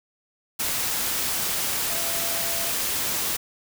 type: tone in noise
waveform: sine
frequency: 673 Hz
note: E5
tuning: 36 cents sharp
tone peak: -36 dBFS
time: 1.89-2.71 s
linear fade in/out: 10 ms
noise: white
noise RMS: -26 dBFS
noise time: 0.59-3.37 s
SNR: -13 dB
effects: none